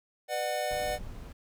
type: chord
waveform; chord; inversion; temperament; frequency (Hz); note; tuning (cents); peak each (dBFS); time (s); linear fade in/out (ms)
square; B minor; none; equal with one note detuned; 493.9 / 600 / 740; B4 / D5 / F#5; 0 / +37 / 0; -39 / -33 / -34; 0.28-0.99; 50
type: noise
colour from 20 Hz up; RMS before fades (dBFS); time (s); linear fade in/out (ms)
brown; -42; 0.7-1.33; 10
effects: none